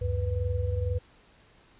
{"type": "tone cluster", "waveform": "sine", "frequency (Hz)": [73.6, 95.6, 493.6], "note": ["D2", "G2", "B4"], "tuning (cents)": [4, -43, -1], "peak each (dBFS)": [-30, -28, -34], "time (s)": [0.01, 0.99], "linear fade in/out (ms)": 10, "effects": ["pink hiss -59 dBFS RMS until 1.79 s", "resampled to 8000 Hz"]}